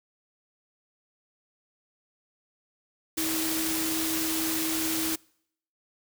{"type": "tone in noise", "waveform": "sine", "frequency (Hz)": 320.9, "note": "E4", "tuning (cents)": -46, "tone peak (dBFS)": -30, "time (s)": [3.17, 5.16], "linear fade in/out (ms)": 10, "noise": "white", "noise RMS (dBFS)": -30, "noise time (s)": [3.17, 5.16], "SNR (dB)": -3, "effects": ["noise-tail reverb RT60 0.7 s tail -26 dB re dry"]}